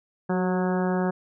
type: harmonic tone with a mistuned harmonic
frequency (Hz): 182.8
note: F#3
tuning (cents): -21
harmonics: 1 / 2 / 3 / 4 / 5 / 6 / 7 / 8 / 9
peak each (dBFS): -24 / -28 / -32 / -33 / -35 / -40 / -40 / -40 / -39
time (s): 0.29-1.11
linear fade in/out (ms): 10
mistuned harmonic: 2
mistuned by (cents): +25
effects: none